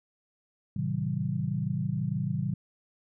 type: chord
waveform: sine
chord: A diminished seventh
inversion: none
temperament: just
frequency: 110 / 132 / 158.4 / 190.08 Hz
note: A2 / C3 / Eb3 / Gb3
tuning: 0 / +16 / +31 / +47 cents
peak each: -35 / -32 / -32 / -33 dBFS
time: 0.76-2.54 s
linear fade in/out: 5 ms
effects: none